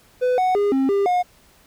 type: tone with pitch steps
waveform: triangle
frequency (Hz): 501 / 740 / 408 / 267.8 / 399.3 / 719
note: B4 / F#5 / G#4 / C4 / G4 / F#5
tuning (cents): +25 / 0 / -31 / +40 / +32 / -50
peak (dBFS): -14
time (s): 0.21-1.23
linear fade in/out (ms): 20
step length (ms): 170
effects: pink hiss -54 dBFS RMS until 1.66 s